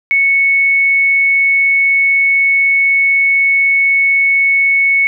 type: tone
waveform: sine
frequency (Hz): 2211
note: C#7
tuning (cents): -5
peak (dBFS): -8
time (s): 0.11-5.07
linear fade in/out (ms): 0
effects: none